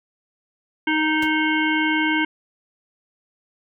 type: harmonic tone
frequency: 311.1 Hz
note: D#4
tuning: in tune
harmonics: 1 / 3 / 5 / 7 / 9 / 10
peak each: -21 / -26 / -24 / -24 / -32 / -32 dBFS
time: 0.87-2.25 s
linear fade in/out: 5 ms
type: noise with exponential decay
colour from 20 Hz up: pink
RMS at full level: -29 dBFS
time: 1.22-1.31 s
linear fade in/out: 5 ms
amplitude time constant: 19 ms
effects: none